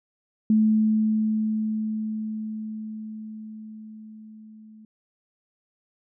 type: tone with level ramp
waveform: sine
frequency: 217 Hz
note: A3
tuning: 24 cents flat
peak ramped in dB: -15 to -45 dBFS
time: 0.5-4.85 s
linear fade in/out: 2 ms
effects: none